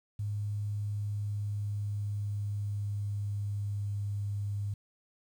sine tone with pitch glide, 103.4 to 101.56 Hz, G#2 to G#2, -7 to -38 cents, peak -31 dBFS, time 0.19-4.74 s, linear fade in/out 5 ms, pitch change -31 cents, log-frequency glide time 0.67-4 s, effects 10-bit

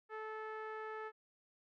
sawtooth tone with low-pass filter, 435.4 Hz, A4, 18 cents flat, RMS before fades -45 dBFS, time 0.09-1.12 s, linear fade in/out 50 ms, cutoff 1600 Hz, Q 2.6, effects none

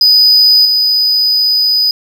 triangle tone with level steps, 4978 Hz, D#8, in tune, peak -3 / -7 dBFS, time 0.01-1.91 s, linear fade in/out 2 ms, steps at 0.65 s, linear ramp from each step 5 ms, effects none

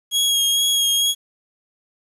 sawtooth tone with vibrato, 3290 Hz, G#7, 17 cents flat, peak -13 dBFS, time 0.11-1.15 s, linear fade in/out 50 ms, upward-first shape sine, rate 2.2 Hz, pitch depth 20 cents each way, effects resampled to 32000 Hz + 8-bit

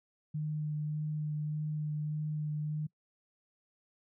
sine tone with vibrato, 151.7 Hz, D#3, 44 cents flat, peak -32 dBFS, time 0.34-2.87 s, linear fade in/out 10 ms, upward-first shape sine, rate 1.7 Hz, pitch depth 12 cents each way, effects noise-tail reverb RT60 0.1 s tail -24 dB re dry

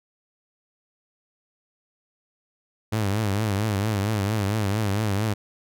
sawtooth tone with vibrato, 103.83 Hz, G#2, in tune, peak -18 dBFS, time 2.92-5.34 s, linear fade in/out 10 ms, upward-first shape triangle, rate 4.4 Hz, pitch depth 140 cents each way, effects none

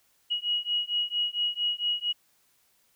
sine beating tone pair, 2900 / 2904.4 Hz, F#7 / F#7, -35 / -33 cents, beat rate 4.4 Hz, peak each -29 dBFS, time 0.3-2.13 s, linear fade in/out 20 ms, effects white hiss -67 dBFS RMS until 2.95 s

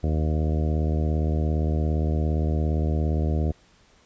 harmonic tone with a mistuned harmonic, 77.4 Hz, D#2, 9 cents flat, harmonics 1 / 2 / 3 / 4 / 5 / 6 / 7 / 8 / 9, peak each -22 / -28 / -32 / -34 / -36 / -38 / -39 / -40 / -41 dBFS, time 0.03-3.52 s, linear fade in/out 10 ms, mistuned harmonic 9, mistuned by +20 cents, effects pink hiss -58 dBFS RMS until 4.05 s + resampled to 16000 Hz

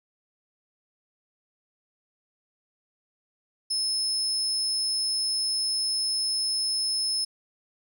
35% pulse tone, 5210 Hz, E8, 21 cents flat, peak -22 dBFS, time 3.7-7.25 s, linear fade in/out 10 ms, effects none

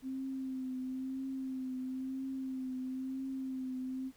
sine tone with vibrato, 261.6 Hz, C4, in tune, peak -36 dBFS, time 0.02-4.12 s, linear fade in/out 50 ms, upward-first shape triangle, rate 1 Hz, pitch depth 37 cents each way, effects pink hiss -65 dBFS RMS until 4.16 s

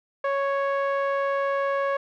sawtooth tone with low-pass filter, 554.4 Hz, C#5, in tune, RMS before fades -25 dBFS, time 0.24-1.97 s, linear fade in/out 5 ms, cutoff 1500 Hz, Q 1.4, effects none

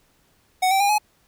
square tone with pitch steps, 743 / 775 / 808.4 / 843.2 Hz, F#5 / G5 / G#5 / G#5, +7 / -20 / -47 / +26 cents, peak -17 dBFS, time 0.62-0.984 s, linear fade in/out 10 ms, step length 91 ms, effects pink hiss -62 dBFS RMS until 1.27 s

